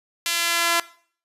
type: tone with high-pass filter sweep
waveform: sawtooth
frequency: 339.8 Hz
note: F4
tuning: 47 cents flat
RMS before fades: -22 dBFS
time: 0.26-0.8 s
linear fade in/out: 0 ms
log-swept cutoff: 2700 to 1100 Hz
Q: 0.9
effects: noise-tail reverb RT60 0.5 s tail -19 dB re dry + resampled to 32000 Hz